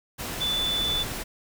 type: tone in noise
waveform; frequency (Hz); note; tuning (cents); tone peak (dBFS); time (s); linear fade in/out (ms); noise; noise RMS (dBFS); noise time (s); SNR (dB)
sine; 3491; A7; -14; -24; 0.4-1.04; 20; pink; -33; 0.18-1.24; +6
effects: none